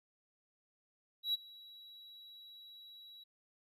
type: tone with ADSR envelope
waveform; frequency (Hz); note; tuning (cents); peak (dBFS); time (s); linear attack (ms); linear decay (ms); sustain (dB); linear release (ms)
triangle; 3895; B7; -25; -28; 1.23-3.24; 110; 20; -23; 9
effects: resampled to 32000 Hz